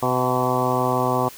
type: harmonic tone with a mistuned harmonic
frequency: 126.3 Hz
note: B2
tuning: 39 cents sharp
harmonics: 1 / 2 / 3 / 4 / 5 / 6 / 7 / 8 / 9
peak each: -27 / -27 / -27 / -27 / -27 / -27 / -27 / -27 / -27 dBFS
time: 0.02-1.29 s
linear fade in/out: 10 ms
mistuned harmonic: 5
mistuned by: +39 cents
effects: white hiss -42 dBFS RMS until 1.37 s